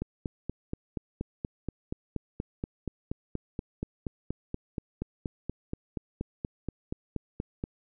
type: click train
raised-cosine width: 3 ms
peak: -19 dBFS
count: 33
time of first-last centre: 0.02-7.639 s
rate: 4.2 Hz
effects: none

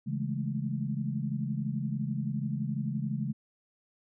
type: chord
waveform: sine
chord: A major seventh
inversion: first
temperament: equal with one note detuned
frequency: 138.59 / 164.81 / 207.7 / 219.4 Hz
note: C#3 / E3 / G#3 / A3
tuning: 0 / 0 / 0 / -5 cents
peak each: -33 / -37 / -35 / -37 dBFS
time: 0.06-3.33 s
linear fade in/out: 20 ms
effects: none

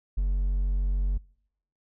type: tone with hard clipping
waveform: triangle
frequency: 46.6 Hz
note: F#1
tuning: 13 cents sharp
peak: -23 dBFS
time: 0.17-1.18 s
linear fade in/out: 10 ms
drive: 5 dB
effects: noise-tail reverb RT60 0.7 s tail -25 dB re dry

